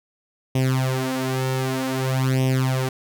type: tone with flanger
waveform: sawtooth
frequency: 130.81 Hz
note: C3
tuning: in tune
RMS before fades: -22 dBFS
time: 0.55-2.89 s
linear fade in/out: 5 ms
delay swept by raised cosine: 0.34 to 5.44 ms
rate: 0.53 Hz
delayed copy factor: +0.85
effects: none